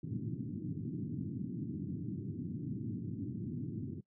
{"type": "band-pass noise", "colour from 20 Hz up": "pink", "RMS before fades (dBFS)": -40, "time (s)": [0.03, 4.01], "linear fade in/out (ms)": 5, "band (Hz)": [100, 320], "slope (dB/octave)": 48, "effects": ["noise-tail reverb RT60 0.1 s tail -23 dB re dry"]}